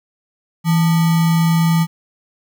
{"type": "tone with sample-and-hold", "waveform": "sine", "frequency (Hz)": 164.81, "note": "E3", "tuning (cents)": 0, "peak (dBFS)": -11, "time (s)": [0.64, 1.87], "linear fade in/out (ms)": 50, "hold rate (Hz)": 1050, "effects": []}